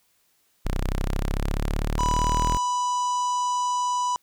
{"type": "linear sweep", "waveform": "sawtooth", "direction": "up", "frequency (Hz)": [30.95, 40.32], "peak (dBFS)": -19, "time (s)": [0.65, 2.57], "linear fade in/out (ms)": 0}
{"type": "harmonic tone", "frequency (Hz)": 987.8, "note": "B5", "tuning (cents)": 0, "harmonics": [1, 3, 4, 5, 6, 7, 8, 9], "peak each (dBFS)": [-22, -40, -45, -45, -39, -40, -48, -51], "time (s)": [1.99, 4.16], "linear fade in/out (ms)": 0}
{"effects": ["white hiss -66 dBFS RMS until 4.22 s"]}